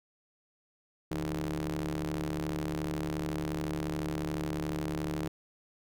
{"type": "ring-modulated tone", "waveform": "sawtooth", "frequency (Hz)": 74.1, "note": "D2", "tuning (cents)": 16, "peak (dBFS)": -25, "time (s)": [1.11, 5.28], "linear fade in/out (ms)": 5, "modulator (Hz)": 238, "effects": []}